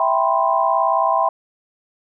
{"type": "chord", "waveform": "sine", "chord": "C major seventh", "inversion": "first", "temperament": "equal", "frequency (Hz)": [659.3, 784, 987.8, 1046.5], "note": ["E5", "G5", "B5", "C6"], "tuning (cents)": [0, 0, 0, 0], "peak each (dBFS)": -20, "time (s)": [0, 1.29], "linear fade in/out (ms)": 2, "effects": []}